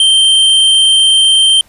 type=tone; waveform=square; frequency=3136 Hz; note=G7; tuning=in tune; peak=-6 dBFS; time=0-1.61 s; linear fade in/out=2 ms; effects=pink hiss -47 dBFS RMS until 1.68 s + resampled to 32000 Hz